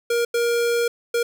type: tone bursts at uneven times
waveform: square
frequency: 471.7 Hz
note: A#4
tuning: 20 cents sharp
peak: -19 dBFS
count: 3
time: 0.1-0.25 / 0.34-0.88 / 1.14-1.23 s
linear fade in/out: 5 ms
effects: none